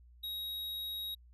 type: tone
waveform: square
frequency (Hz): 3799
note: A#7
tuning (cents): +32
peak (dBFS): -38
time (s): 0.23-1.15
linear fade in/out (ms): 10
effects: added 60 Hz sine -56 dBFS peak until 1.33 s + resampled to 32000 Hz